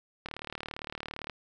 click train, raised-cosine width 0.3 ms, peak -21 dBFS, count 40, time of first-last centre 0.26-1.297 s, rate 37.6 Hz, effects none

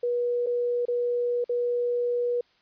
sine tone with dropouts, 483.9 Hz, B4, 35 cents flat, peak -23 dBFS, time 0.03-2.41 s, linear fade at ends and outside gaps 5 ms, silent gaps 0.463-0.468 / 0.854-0.882 / 1.443-1.493 s, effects white hiss -64 dBFS RMS until 2.61 s + resampled to 11025 Hz

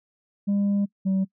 sine tone pair in turn, 201.2 / 191.4 Hz, G3 / G3, +45 / -41 cents, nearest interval minor second, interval 86 cents, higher first, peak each -17 dBFS, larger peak neither, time 0.47-0.86 / 1.05-1.25 s, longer first, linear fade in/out 20 ms, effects noise-tail reverb RT60 0.1 s tail -24 dB re dry + tanh soft clip ceiling -19 dBFS

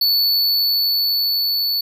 square tone with level ramp, 4454 Hz, C#8, 7 cents sharp, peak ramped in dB -14 to -18 dBFS, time 0.01-1.81 s, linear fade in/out 5 ms, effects none

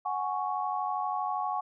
sine chord, F# suspended second, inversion none, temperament just, 740 / 832.5 / 1110 Hz, F#5 / G#5 / C#6, 0 / +4 / +2 cents, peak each -33 dBFS, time 0.05-1.61 s, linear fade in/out 10 ms, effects none

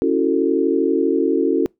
sine chord, F# minor seventh, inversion second, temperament equal with one note detuned, 277.2 / 329.6 / 370 / 445.4 Hz, C#4 / E4 / F#4 / A4, 0 / 0 / 0 / +21 cents, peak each -20 dBFS, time 0.02-1.66 s, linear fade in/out 0 ms, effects noise-tail reverb RT60 0.2 s tail -26 dB re dry

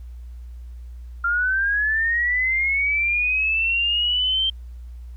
sine linear sweep, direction up, 1380 to 3153 Hz, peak -18 dBFS, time 1.24-4.5 s, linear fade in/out 5 ms, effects added 60 Hz sine -34 dBFS peak until 5.16 s + pink hiss -63 dBFS RMS until 5.16 s

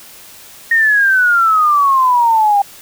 sine exponential sweep, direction down, 1866 to 793 Hz, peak -8 dBFS, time 0.71-2.62 s, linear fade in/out 5 ms, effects white hiss -38 dBFS RMS until 2.81 s

